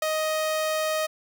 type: tone with ADSR envelope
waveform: sawtooth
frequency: 625 Hz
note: D#5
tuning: 8 cents sharp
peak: -18 dBFS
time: 0.02-1.07 s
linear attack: 4 ms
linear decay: 11 ms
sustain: -2 dB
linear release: 16 ms
effects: none